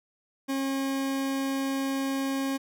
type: tone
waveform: 40% pulse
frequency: 271 Hz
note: C#4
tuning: 39 cents flat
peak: -26 dBFS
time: 0.48-2.58 s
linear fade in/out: 20 ms
effects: none